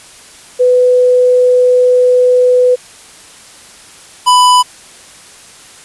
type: tone pair in turn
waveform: sine / square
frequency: 499 / 995.2 Hz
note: B4 / B5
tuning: +18 / +13 cents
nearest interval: octave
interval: 1195 cents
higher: second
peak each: -5 dBFS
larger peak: neither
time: 0.59-2.76 / 4.26-4.63 s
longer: first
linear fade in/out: 20 ms
effects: white hiss -37 dBFS RMS until 5.84 s + resampled to 24000 Hz